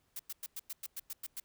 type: noise bursts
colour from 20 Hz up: blue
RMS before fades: -41 dBFS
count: 10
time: 0.16-1.4 s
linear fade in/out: 5 ms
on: 34 ms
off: 100 ms
effects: pink hiss -75 dBFS RMS until 1.44 s